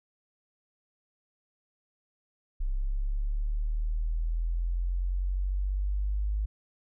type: linear sweep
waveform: sine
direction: up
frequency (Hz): 32.7 to 51.91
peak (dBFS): -26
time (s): 2.6-6.46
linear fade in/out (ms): 10
effects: none